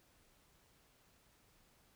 silence, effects pink hiss -70 dBFS RMS until 1.95 s

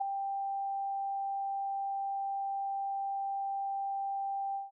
sine tone with ADSR envelope, 788 Hz, G5, 9 cents sharp, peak -26 dBFS, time 0-4.71 s, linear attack 15 ms, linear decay 6 ms, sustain -6 dB, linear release 160 ms, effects none

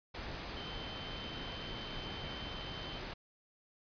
sine tone in noise, 3087 Hz, G7, 27 cents flat, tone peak -47 dBFS, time 0.56-2.99 s, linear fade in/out 10 ms, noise pink, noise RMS -43 dBFS, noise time 0.14-3.14 s, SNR -7 dB, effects resampled to 11025 Hz

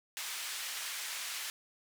pink band-pass noise, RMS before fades -40 dBFS, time 0.17-1.5 s, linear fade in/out 0 ms, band 1800 to 13000 Hz, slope 12 dB/octave, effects none

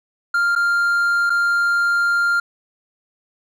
triangle tone with dropouts, 1396.9 Hz, F6, in tune, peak -13 dBFS, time 0.34-2.4 s, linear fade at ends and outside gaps 5 ms, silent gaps 0.553-0.56 / 1.297-1.301 s, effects none

